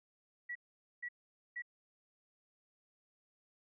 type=tone bursts; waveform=sine; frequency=1936 Hz; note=B6; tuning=35 cents flat; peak=-39 dBFS; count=3; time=0.49-1.622 s; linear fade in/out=10 ms; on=64 ms; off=470 ms; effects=none